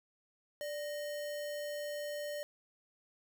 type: tone with sample-and-hold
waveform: sine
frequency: 587.3 Hz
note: D5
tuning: in tune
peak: -37 dBFS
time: 0.61-2.43 s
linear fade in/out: 0 ms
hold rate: 2450 Hz
effects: none